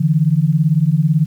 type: beating tone pair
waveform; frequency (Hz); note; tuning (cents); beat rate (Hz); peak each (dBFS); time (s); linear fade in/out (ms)
sine; 146.83 / 164.83; D3 / E3; 0 / 0; 18; -14; 0-1.26; 10
effects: 8-bit